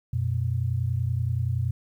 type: tone pair together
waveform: sine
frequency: 91.6 / 122.16 Hz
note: F#2 / B2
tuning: -17 / -18 cents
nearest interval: perfect fourth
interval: 499 cents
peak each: -27 / -25 dBFS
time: 0.13-1.71 s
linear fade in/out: 5 ms
effects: 10-bit